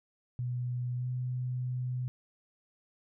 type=tone with pitch glide; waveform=sine; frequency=123.47 to 125.77 Hz; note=B2 to B2; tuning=0 to +32 cents; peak=-31 dBFS; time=0.39-2.08 s; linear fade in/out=0 ms; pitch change=+32 cents; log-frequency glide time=0.96-1.07 s; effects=none